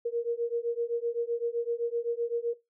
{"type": "beating tone pair", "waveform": "sine", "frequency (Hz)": [466.2, 474], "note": ["A#4", "A#4"], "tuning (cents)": [0, 29], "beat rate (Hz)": 7.8, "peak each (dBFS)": [-30, -31], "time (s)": [0.05, 2.54], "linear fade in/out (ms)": 10, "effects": ["noise-tail reverb RT60 0.2 s tail -17 dB re dry"]}